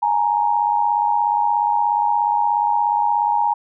sine tone pair together, 836.1 / 933 Hz, G#5 / A#5, +11 / +1 cents, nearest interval major second, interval 190 cents, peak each -18 dBFS, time 0.02-3.54 s, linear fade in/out 10 ms, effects none

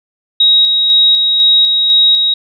sine tone with tremolo, 3800 Hz, A#7, 33 cents sharp, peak -5 dBFS, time 0.4-2.34 s, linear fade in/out 5 ms, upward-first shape square, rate 2 Hz, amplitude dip 35%, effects none

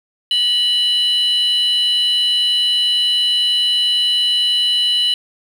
sine tone pair together, 2960 / 4011 Hz, F#7 / B7, 0 / +26 cents, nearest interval perfect fourth, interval 526 cents, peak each -12 / -18 dBFS, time 0.31-5.14 s, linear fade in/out 2 ms, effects tanh soft clip ceiling -10 dBFS + 7-bit

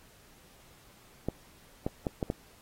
clicks, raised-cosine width 2 ms, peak -16 dBFS, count 5, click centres 1.286 / 1.865 / 2.068 / 2.228 / 2.301 s, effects pink hiss -59 dBFS RMS until 2.61 s + AAC 48 kbps

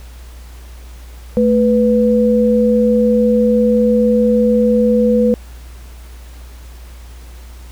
sine tone pair together, 220 / 493.9 Hz, A3 / B4, 0 / 0 cents, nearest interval octave + major second, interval 1400 cents, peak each -12 / -12 dBFS, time 1.37-5.34 s, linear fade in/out 0 ms, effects added 60 Hz sine -32 dBFS peak until 7.71 s + pink hiss -44 dBFS RMS until 7.71 s

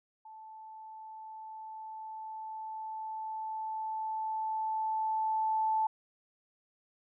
sine tone with level ramp, 876 Hz, A5, 8 cents flat, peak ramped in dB -47 to -26 dBFS, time 0.25-5.87 s, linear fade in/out 5 ms, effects none

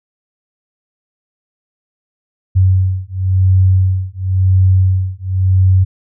sine beating tone pair, 93.3 / 94.25 Hz, F#2 / F#2, +15 / +32 cents, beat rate 0.95 Hz, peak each -12 dBFS, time 2.55-5.85 s, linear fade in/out 20 ms, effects none

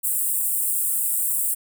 pink high-pass noise, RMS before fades -23 dBFS, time 0.03-1.55 s, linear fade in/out 20 ms, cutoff 7900 Hz, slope 96 dB/octave, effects none

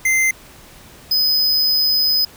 square tone pair in turn, 2078 / 5026 Hz, C7 / D#8, -12 / +17 cents, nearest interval octave + minor third, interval 1529 cents, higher second, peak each -14 dBFS, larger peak neither, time 0.05-0.31 / 1.11-2.25 s, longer second, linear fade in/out 5 ms, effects pink hiss -43 dBFS RMS until 2.36 s

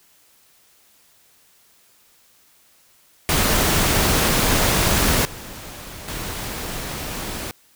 pink noise with level steps, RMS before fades -18 / -36 / -29 dBFS, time 3.29-7.51 s, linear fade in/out 0 ms, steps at 5.25 / 6.08 s, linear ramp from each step 2 ms, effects white hiss -56 dBFS RMS until 7.75 s

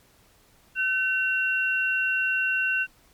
sine tone pair together, 1522.7 / 2740 Hz, F#6 / F7, +49 / -34 cents, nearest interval minor seventh, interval 1017 cents, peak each -24 / -25 dBFS, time 0.75-2.87 s, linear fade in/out 50 ms, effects pink hiss -59 dBFS RMS until 3.13 s + MP3 96 kbps

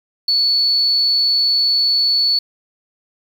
triangle tone, 4435 Hz, C#8, in tune, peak -9 dBFS, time 0.28-2.39 s, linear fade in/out 5 ms, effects tanh soft clip ceiling -11 dBFS + 7-bit

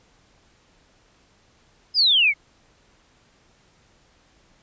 sine exponential sweep, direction down, 5180 to 2127 Hz, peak -14 dBFS, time 1.94-2.34 s, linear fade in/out 50 ms, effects pink hiss -59 dBFS RMS until 4.62 s + resampled to 16000 Hz

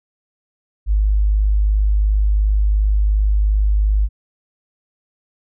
sine tone, 51.4 Hz, G#1, 17 cents flat, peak -12 dBFS, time 0.86-4.09 s, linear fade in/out 50 ms, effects none

